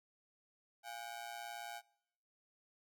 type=ring-modulated tone; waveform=sawtooth; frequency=759 Hz; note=F#5; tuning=44 cents sharp; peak=-38 dBFS; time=0.83-1.82 s; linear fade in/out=50 ms; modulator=59.1 Hz; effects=noise-tail reverb RT60 0.9 s tail -26 dB re dry